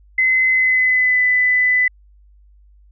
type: tone with pitch glide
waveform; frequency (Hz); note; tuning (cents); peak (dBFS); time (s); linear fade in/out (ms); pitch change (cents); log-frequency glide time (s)
sine; 2044 to 1999.6; C7 to B6; -41 to +21; -12; 0.18-1.88; 5; -38; 0.5-1.22
effects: added 50 Hz sine -46 dBFS peak until 2.91 s